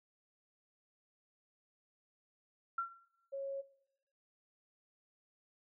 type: tone with exponential decay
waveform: sine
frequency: 1364 Hz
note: F6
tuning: 41 cents flat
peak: -31 dBFS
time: 2.78-3.07 s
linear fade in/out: 5 ms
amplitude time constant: 63 ms
type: tone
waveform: sine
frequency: 549 Hz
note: C#5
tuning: 17 cents flat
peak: -38 dBFS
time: 3.32-3.62 s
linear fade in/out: 20 ms
effects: noise-tail reverb RT60 0.9 s tail -19 dB re dry